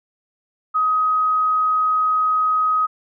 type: tone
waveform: sine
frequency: 1260 Hz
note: D#6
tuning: 21 cents sharp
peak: -15 dBFS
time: 0.74-2.87 s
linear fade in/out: 20 ms
effects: none